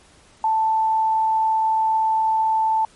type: tone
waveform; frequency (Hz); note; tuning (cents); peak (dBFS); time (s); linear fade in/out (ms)
sine; 882; A5; +4; -16; 0.44-2.85; 2
effects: pink hiss -52 dBFS RMS until 2.95 s + MP3 48 kbps